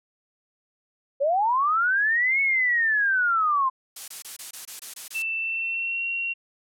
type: linear two-way sweep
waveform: sine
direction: up then down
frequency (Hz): 530 to 2217 to 1023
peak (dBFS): -19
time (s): 1.2-3.7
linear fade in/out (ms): 20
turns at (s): 2.41
type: noise bursts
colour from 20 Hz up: blue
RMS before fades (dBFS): -34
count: 9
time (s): 3.96-5.224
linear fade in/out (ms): 5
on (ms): 120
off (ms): 23
type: tone with pitch glide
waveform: sine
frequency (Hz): 2665 to 2742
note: E7 to F7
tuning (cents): +18 to -32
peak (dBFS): -25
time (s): 5.14-6.34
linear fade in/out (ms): 20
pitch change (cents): +50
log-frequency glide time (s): 5.38-6.04
effects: low-pass 11000 Hz 12 dB/octave